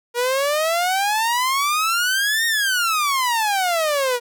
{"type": "exponential two-way sweep", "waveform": "sawtooth", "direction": "up then down", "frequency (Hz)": [473.1, 1864.7, 473.1], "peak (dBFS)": -14, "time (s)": [0.14, 4.2], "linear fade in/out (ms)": 50, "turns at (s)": 2.46, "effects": []}